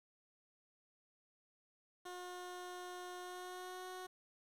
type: tone with pitch glide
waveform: 15% pulse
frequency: 360 to 368.2 Hz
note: F#4 to F#4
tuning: -47 to -8 cents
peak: -40 dBFS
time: 2.05-4.07 s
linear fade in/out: 10 ms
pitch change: +39 cents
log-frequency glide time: 3.21-3.87 s
effects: resampled to 32000 Hz + 11-bit